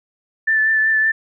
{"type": "tone with vibrato", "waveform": "sine", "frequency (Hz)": 1760, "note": "A6", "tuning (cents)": 0, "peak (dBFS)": -13, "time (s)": [0.47, 1.12], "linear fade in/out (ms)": 10, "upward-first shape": "triangle", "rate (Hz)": 5.3, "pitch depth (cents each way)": 22, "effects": []}